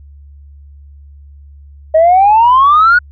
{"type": "exponential sweep", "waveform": "sine", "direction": "up", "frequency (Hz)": [622.3, 1480], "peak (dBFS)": -3, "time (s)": [1.94, 2.99], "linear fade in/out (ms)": 10, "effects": ["tanh soft clip ceiling -1 dBFS", "added 71 Hz sine -34 dBFS peak until 3.11 s"]}